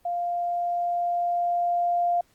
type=tone with level ramp; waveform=sine; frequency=698.5 Hz; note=F5; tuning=in tune; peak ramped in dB=-25 to -20 dBFS; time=0.05-2.21 s; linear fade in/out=5 ms; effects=pink hiss -64 dBFS RMS until 2.34 s + Opus 24 kbps